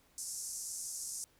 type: band-pass noise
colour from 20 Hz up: pink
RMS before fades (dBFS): -42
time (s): 0.18-1.24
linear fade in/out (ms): 0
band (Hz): 5600 to 11000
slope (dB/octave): 48
effects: pink hiss -68 dBFS RMS until 1.39 s